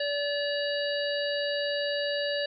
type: harmonic tone with a mistuned harmonic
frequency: 576 Hz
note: D5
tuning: 34 cents flat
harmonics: 1 / 3 / 5 / 7 / 8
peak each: -29 / -34 / -36 / -37 / -38 dBFS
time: 0-2.46 s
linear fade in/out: 5 ms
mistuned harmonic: 7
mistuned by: -59 cents
effects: none